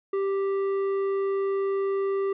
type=tone with tanh clipping; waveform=sine; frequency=392 Hz; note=G4; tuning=in tune; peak=-25 dBFS; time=0.13-2.33 s; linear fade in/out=5 ms; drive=9 dB; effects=none